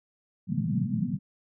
white band-pass noise, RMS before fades -28 dBFS, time 0.47-1.19 s, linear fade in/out 50 ms, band 110 to 240 Hz, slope 96 dB/octave, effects none

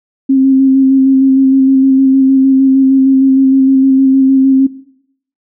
sine tone with vibrato, 266.9 Hz, C4, 35 cents sharp, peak -5 dBFS, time 0.29-4.67 s, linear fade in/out 10 ms, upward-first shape square, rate 6.5 Hz, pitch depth 15 cents each way, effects noise-tail reverb RT60 0.7 s tail -17 dB re dry

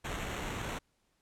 pink noise with sample-and-hold, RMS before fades -38 dBFS, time 0.04-0.79 s, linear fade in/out 10 ms, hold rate 4900 Hz, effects pink hiss -75 dBFS RMS until 1.21 s + low-pass 11000 Hz 12 dB/octave

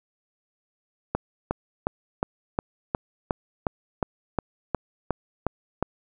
click train, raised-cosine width 1 ms, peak -9 dBFS, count 14, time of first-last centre 1.15-5.826 s, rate 2.78 Hz, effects none

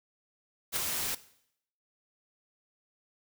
white noise with ADSR envelope, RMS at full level -29 dBFS, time 0.72-1.15 s, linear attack 41 ms, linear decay 14 ms, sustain -4 dB, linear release 6 ms, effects noise-tail reverb RT60 0.7 s tail -17 dB re dry

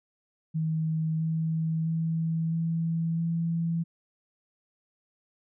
sine tone with pitch steps, 159.1 / 160.95 / 162.82 / 164.71 / 166.62 Hz, D#3 / E3 / E3 / E3 / E3, +39 / -41 / -21 / -1 / +19 cents, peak -25 dBFS, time 0.54-3.84 s, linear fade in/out 20 ms, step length 660 ms, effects none

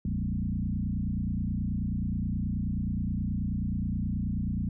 sine tone with frequency modulation, 136.7 Hz, C#3, 24 cents flat, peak -27 dBFS, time 0.05-4.69 s, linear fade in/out 2 ms, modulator 29.4 Hz, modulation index 3.2, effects none

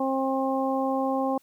harmonic tone, 266.6 Hz, C4, 33 cents sharp, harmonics 1 / 2 / 3 / 4, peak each -27 / -28 / -29 / -33 dBFS, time 0-1.38 s, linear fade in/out 5 ms, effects white hiss -64 dBFS RMS until 1.42 s

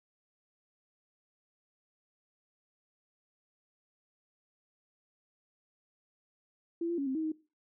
sine tone with pitch steps, 336.9 / 343.2 / 278.4 / 263.5 / 317.7 / 313.7 Hz, E4 / F4 / C#4 / C4 / D#4 / D#4, +38 / -30 / +8 / +12 / +36 / +14 cents, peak -30 dBFS, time 6.81-7.32 s, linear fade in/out 5 ms, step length 85 ms, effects noise-tail reverb RT60 0.3 s tail -19 dB re dry

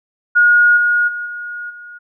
sine tone with level steps, 1440 Hz, F#6, 47 cents flat, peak -7 / -11 / -21 / -24 / -32 dBFS, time 0.35-1.99 s, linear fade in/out 20 ms, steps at 0.76 / 1.07 / 1.25 / 1.69 s, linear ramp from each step 20 ms, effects none

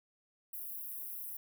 white high-pass noise, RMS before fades -43 dBFS, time 0.53-1.37 s, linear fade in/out 5 ms, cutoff 11000 Hz, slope 48 dB/octave, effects none

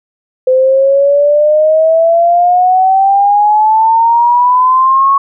sine exponential sweep, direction up, 511 to 1108.7 Hz, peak -5 dBFS, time 0.47-5.18 s, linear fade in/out 5 ms, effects none

